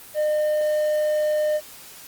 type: tone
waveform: triangle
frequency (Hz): 607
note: D#5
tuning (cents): -43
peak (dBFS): -17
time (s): 0.14-1.61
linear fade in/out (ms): 50
effects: white hiss -43 dBFS RMS until 2.07 s + Opus 24 kbps